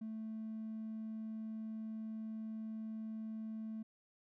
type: tone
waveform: triangle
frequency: 220 Hz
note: A3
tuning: in tune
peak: -38 dBFS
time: 0.01-3.83 s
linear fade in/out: 10 ms
effects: tanh soft clip ceiling -37 dBFS